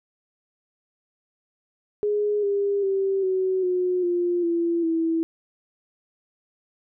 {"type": "tone with pitch steps", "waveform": "sine", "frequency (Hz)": [415.9, 402, 388.5, 375.5, 362.9, 350.7, 339, 327.6], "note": ["G#4", "G4", "G4", "F#4", "F#4", "F4", "E4", "E4"], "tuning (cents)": [2, 44, -16, 26, -34, 7, 49, -11], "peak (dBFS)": -20, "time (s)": [2.03, 5.23], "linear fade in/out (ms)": 0, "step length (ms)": 400, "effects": []}